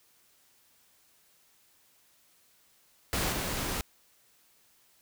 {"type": "noise with level steps", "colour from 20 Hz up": "pink", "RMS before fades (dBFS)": [-30, -33], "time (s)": [3.13, 3.81], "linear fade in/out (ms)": 0, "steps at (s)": 3.32, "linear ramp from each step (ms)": 5, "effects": ["white hiss -65 dBFS RMS until 5.01 s"]}